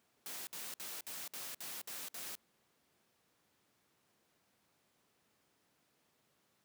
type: noise bursts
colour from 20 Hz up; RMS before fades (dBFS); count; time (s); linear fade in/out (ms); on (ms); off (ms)
white; -45; 8; 0.26-2.353; 0; 210; 59
effects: pink hiss -75 dBFS RMS until 6.64 s + high-pass 150 Hz 12 dB/octave